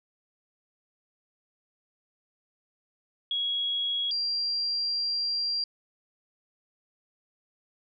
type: tone pair in turn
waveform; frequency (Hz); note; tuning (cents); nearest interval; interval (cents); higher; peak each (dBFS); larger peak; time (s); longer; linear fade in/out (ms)
sine; 3322 / 4748; G#7 / D8; 0 / +18; tritone; 618; second; -26; neither; 3.31-4.11 / 4.11-5.64; second; 2
effects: none